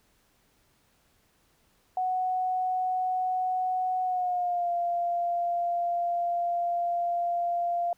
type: tone with pitch glide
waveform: sine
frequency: 740 to 694.4 Hz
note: F#5 to F5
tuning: 0 to -10 cents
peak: -25 dBFS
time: 1.97-7.93 s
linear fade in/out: 2 ms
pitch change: -110 cents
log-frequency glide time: 4.03-4.71 s
effects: pink hiss -67 dBFS RMS until 7.97 s